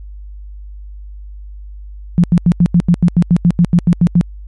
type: tone bursts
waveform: sine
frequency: 173.4 Hz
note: F3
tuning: 12 cents flat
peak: -5 dBFS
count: 15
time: 2.18-4.211 s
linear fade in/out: 0 ms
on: 57 ms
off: 84 ms
effects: added 50 Hz sine -28 dBFS peak until 4.47 s + MP3 48 kbps